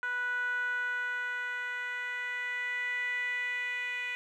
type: tone with band-pass filter sweep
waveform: 10% pulse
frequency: 492.6 Hz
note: B4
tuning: 5 cents flat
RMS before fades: -34 dBFS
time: 0.03-4.15 s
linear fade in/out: 0 ms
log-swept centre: 1400 to 2200 Hz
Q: 6.6
effects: none